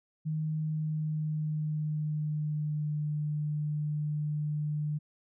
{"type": "tone with pitch glide", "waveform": "sine", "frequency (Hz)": [155.56, 150], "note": ["D#3", "D3"], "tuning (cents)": [0, 37], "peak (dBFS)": -29, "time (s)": [0.25, 4.99], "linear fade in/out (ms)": 20, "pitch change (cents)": -63, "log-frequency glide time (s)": [0.56, 3.05], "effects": []}